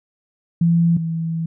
sine tone pair in turn, 168.6 / 163.99 Hz, E3 / E3, +39 / -9 cents, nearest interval unison, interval 48 cents, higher first, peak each -12 / -20 dBFS, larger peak first, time 0.61-0.97 / 0.97-1.46 s, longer second, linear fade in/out 5 ms, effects none

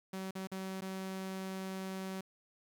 sawtooth tone with dropouts, 190 Hz, F#3, 46 cents sharp, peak -35 dBFS, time 0.13-2.21 s, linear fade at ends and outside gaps 5 ms, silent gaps 0.31-0.352 / 0.472-0.516 / 0.809-0.819 s, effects 11-bit

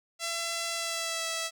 5% pulse tone with pitch glide, 673 to 656.9 Hz, E5 to E5, +36 to -6 cents, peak -19 dBFS, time 0.19-1.51 s, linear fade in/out 50 ms, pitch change -42 cents, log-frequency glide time 0.72-1.26 s, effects none

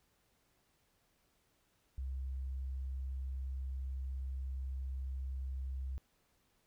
sine tone, 65.9 Hz, C2, 13 cents sharp, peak -37 dBFS, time 1.98-5.98 s, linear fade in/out 0 ms, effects pink hiss -75 dBFS RMS until 6.66 s

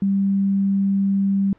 sine tone, 196.5 Hz, G3, 4 cents sharp, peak -16 dBFS, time 0.02-1.53 s, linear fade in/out 2 ms, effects pink hiss -56 dBFS RMS until 1.58 s + low-pass 2000 Hz 12 dB/octave

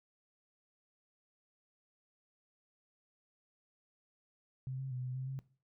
sine tone with pitch steps, 130.8 / 133.5 / 126.2 / 127 / 130.8 / 133.8 Hz, C3 / C3 / B2 / B2 / C3 / C3, 0 / +35 / +38 / +49 / 0 / +39 cents, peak -37 dBFS, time 4.67-5.39 s, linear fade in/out 0 ms, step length 120 ms, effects noise-tail reverb RT60 0.4 s tail -19 dB re dry

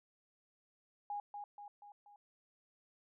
sine tone with echo, 821 Hz, G#5, 20 cents flat, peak -38 dBFS, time 1.1-1.2 s, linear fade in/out 2 ms, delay 240 ms, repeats 4, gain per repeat -5 dB, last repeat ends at 2.16 s, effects none

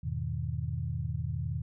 sine chord, E major seventh, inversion none, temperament equal, 82.41 / 103.83 / 123.47 / 155.56 Hz, E2 / G#2 / B2 / D#3, 0 / 0 / 0 / 0 cents, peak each -36 / -38 / -35 / -37 dBFS, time 0.03-1.62 s, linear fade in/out 10 ms, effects none

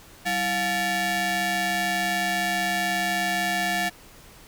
sawtooth ring-modulated tone, 519 Hz, C5, 14 cents flat, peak -16 dBFS, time 0.25-3.9 s, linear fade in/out 20 ms, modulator 1230 Hz, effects pink hiss -49 dBFS RMS until 4.47 s

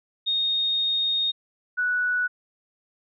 sine tone pair in turn, 3707 / 1475.8 Hz, A#7 / F#6, -10 / -5 cents, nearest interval octave + major third, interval 1595 cents, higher first, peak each -21 dBFS, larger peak neither, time 0.26-1.32 / 1.77-2.28 s, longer first, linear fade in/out 20 ms, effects none

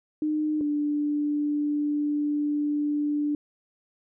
sine tone pair in turn, 305.3 / 294.5 Hz, D#4 / D4, -33 / +5 cents, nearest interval minor second, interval 62 cents, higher first, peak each -23 dBFS, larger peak neither, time 0.22-0.61 / 0.61-3.35 s, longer second, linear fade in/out 2 ms, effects none

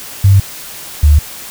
sine tone pair in turn, 98 / 74.01 Hz, G2 / D2, 0 / +14 cents, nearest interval perfect fourth, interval 486 cents, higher first, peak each -3 dBFS, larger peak neither, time 0.24-0.4 / 1.03-1.19 s, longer neither, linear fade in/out 5 ms, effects white hiss -29 dBFS RMS until 1.5 s

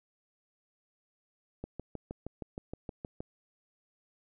click train, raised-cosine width 2 ms, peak -25 dBFS, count 11, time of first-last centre 1.64-3.205 s, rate 6.39 Hz, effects none

